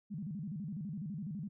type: tone with vibrato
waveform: sine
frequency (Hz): 177.2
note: F3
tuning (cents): +25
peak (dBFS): -38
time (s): 0.1-1.49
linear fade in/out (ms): 20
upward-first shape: square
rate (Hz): 12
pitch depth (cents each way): 260
effects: none